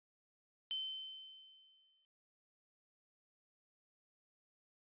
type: tone with exponential decay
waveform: sine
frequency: 3077 Hz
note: G7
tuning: 33 cents flat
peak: -35 dBFS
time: 0.71-2.05 s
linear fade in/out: 0 ms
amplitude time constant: 290 ms
effects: tanh soft clip ceiling -33 dBFS + resampled to 8000 Hz